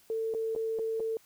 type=tone with dropouts; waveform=sine; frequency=447.2 Hz; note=A4; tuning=28 cents sharp; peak=-29 dBFS; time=0.1-1.17 s; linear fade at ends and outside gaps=1 ms; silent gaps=0.339-0.347 / 0.551-0.561 / 0.788-0.793 / 0.998-1.003 s; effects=white hiss -62 dBFS RMS until 1.25 s